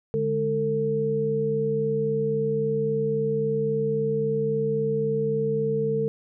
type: tone cluster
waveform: sine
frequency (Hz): 145.2 / 208.9 / 450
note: D3 / G#3 / A4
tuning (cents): -19 / +10 / +39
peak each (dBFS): -29 / -31 / -23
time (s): 0.14-6.08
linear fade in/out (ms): 0
effects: none